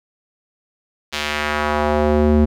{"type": "tone with band-pass filter sweep", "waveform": "square", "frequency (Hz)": 75, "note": "D2", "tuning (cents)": 37, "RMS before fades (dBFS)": -17, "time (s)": [1.12, 2.46], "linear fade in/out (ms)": 20, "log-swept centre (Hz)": [3600, 230], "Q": 1.1, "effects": []}